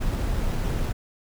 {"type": "noise with sample-and-hold", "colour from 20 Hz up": "brown", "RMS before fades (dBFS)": -25, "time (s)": [0, 0.93], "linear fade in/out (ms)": 20, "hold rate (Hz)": 8820, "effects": []}